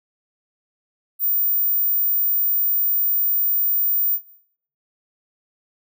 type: tone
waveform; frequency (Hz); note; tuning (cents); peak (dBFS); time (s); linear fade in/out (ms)
sine; 14750; A#9; -20; -16; 1.19-4.19; 50
effects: noise-tail reverb RT60 0.6 s tail -17 dB re dry